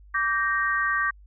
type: chord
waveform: sine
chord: G minor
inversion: second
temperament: equal with one note detuned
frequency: 1157.8 / 1568 / 1864.7 Hz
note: D6 / G6 / Bb6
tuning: -25 / 0 / 0 cents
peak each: -26 dBFS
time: 0.14-1.11 s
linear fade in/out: 10 ms
effects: added 50 Hz sine -47 dBFS peak until 1.26 s